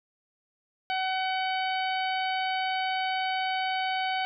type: harmonic tone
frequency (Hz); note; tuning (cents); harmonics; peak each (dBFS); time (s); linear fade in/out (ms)
754; F#5; +32; 1 / 2 / 3 / 4 / 5 / 6; -28 / -35 / -35 / -36 / -43 / -43; 0.9-4.25; 0
effects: none